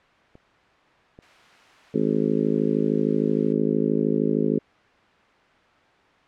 clicks, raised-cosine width 2 ms, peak -33 / -30 dBFS, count 2, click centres 0.354 / 1.189 s
blue noise, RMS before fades -41 dBFS, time 1.22-3.53 s, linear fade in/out 5 ms
harmonic tone, 53.1 Hz, G#1, 39 cents sharp, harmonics 3 / 4 / 5 / 6 / 7 / 8 / 9 / 10, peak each -29 / -25 / -25 / -30 / -27 / -26 / -39 / -38 dBFS, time 1.94-4.59 s, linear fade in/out 5 ms
effects white hiss -56 dBFS RMS until 6.27 s + low-pass 2000 Hz 12 dB/octave

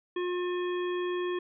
harmonic tone with a mistuned harmonic, 357.3 Hz, F4, 40 cents sharp, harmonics 1 / 3 / 5 / 7 / 9, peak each -29 / -39 / -42 / -47 / -46 dBFS, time 0.16-1.39 s, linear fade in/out 5 ms, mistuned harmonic 9, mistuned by +42 cents, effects none

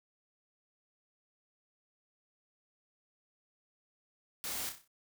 white noise with echo, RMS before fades -39 dBFS, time 4.44-4.69 s, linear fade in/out 0 ms, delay 31 ms, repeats 6, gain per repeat -6 dB, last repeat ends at 4.876 s, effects none

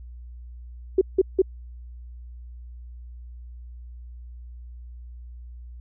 sine tone bursts, 377.7 Hz, F#4, 36 cents sharp, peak -13 dBFS, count 3, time 0.98-1.419 s, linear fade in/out 5 ms, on 33 ms, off 170 ms, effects added 60 Hz sine -38 dBFS peak until 5.8 s

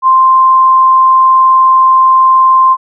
sine tone, 1046.5 Hz, C6, in tune, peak -3 dBFS, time 0.02-2.77 s, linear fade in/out 50 ms, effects none

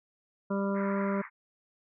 harmonic tone, 197.9 Hz, G3, 17 cents sharp, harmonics 1 / 2 / 3 / 5 / 6 / 7, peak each -29 / -35 / -35 / -39 / -44 / -42 dBFS, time 0.5-1.22 s, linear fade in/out 10 ms
white band-pass noise, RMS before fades -43 dBFS, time 0.74-1.3 s, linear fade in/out 50 ms, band 910 to 2200 Hz, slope 96 dB/octave
effects none

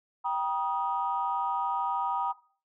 sine chord, Eb major, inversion first, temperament equal with one note detuned, 784 / 956.9 / 1244.5 Hz, G5 / Bb5 / Eb6, 0 / +45 / 0 cents, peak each -32 / -28 / -33 dBFS, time 0.24-2.33 s, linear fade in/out 20 ms, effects noise-tail reverb RT60 0.4 s tail -17 dB re dry + tanh soft clip ceiling -17 dBFS

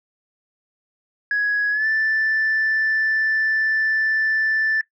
sine tone with pitch glide, 1670 to 1762.2 Hz, G#6 to A6, +9 to +2 cents, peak -16 dBFS, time 1.31-4.81 s, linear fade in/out 2 ms, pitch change +93 cents, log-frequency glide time 1.71-1.86 s, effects noise-tail reverb RT60 0.1 s tail -18 dB re dry + tanh soft clip ceiling -14 dBFS

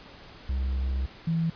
triangle / sine tone pair in turn, 65.6 / 164.59 Hz, C2 / E3, +5 / -2 cents, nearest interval octave + major third, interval 1593 cents, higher second, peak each -23 dBFS, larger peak neither, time 0.49-1.06 / 1.27-1.5 s, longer first, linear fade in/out 5 ms, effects pink hiss -48 dBFS RMS until 1.55 s + resampled to 11025 Hz

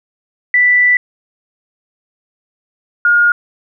sine tone pair in turn, 1975.5 / 1425.6 Hz, B6 / F6, 0 / +35 cents, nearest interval tritone, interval 565 cents, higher first, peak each -7 dBFS, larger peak neither, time 0.54-0.97 / 3.05-3.32 s, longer first, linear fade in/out 2 ms, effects none

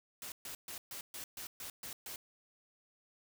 white noise bursts, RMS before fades -45 dBFS, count 9, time 0.22-2.16 s, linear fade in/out 2 ms, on 100 ms, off 130 ms, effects none

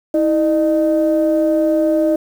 sine tone pair together, 322.6 / 609 Hz, E4 / D#5, -37 / -37 cents, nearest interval major seventh, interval 1100 cents, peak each -14 dBFS, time 0.14-2.16 s, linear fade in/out 5 ms, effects tanh soft clip ceiling -6 dBFS + 7-bit

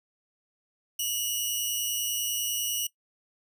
10% pulse tone pair together, 2850 / 2960 Hz, F7 / F#7, +34 / 0 cents, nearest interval minor second, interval 66 cents, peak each -22 dBFS, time 0.99-2.87 s, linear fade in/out 5 ms, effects noise-tail reverb RT60 0.1 s tail -20 dB re dry

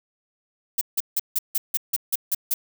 violet noise bursts, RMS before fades -22 dBFS, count 10, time 0.78-2.54 s, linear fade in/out 5 ms, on 32 ms, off 160 ms, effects none

